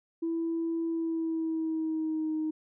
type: tone with pitch glide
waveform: sine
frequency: 330.6 to 312 Hz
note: E4 to D#4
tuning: +5 to +5 cents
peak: -27 dBFS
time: 0.22-2.51 s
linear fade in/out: 10 ms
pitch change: -100 cents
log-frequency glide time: 0.87-2.35 s
effects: tanh soft clip ceiling -24 dBFS